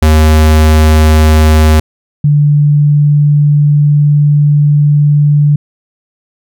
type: tone pair in turn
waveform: square / sine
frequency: 77.78 / 146.83 Hz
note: D#2 / D3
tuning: 0 / 0 cents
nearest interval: major seventh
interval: 1100 cents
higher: second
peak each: -4 dBFS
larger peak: neither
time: 0.02-1.8 / 2.24-5.56 s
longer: second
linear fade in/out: 5 ms
effects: none